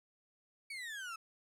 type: exponential sweep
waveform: 35% pulse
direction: down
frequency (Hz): 2286 to 1295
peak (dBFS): -40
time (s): 0.7-1.16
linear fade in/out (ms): 5
effects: low-pass 11000 Hz 12 dB/octave